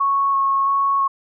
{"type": "tone with vibrato", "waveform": "sine", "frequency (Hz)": 1100, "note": "C#6", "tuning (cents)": -14, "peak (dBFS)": -15, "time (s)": [0, 1.08], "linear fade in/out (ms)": 10, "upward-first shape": "square", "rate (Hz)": 1.5, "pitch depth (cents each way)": 9, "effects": []}